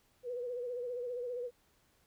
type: tone with vibrato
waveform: sine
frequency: 490 Hz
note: B4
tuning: 14 cents flat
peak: -36 dBFS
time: 0.23-1.51 s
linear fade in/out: 50 ms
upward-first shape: sine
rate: 15 Hz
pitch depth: 55 cents each way
effects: pink hiss -71 dBFS RMS until 2.06 s